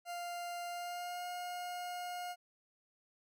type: tone with pitch glide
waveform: 40% pulse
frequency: 698.5 to 713.6 Hz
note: F5 to F5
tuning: 0 to +37 cents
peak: -39 dBFS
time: 0.05-2.36 s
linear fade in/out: 50 ms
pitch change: +37 cents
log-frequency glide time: 0.68-1.26 s
effects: none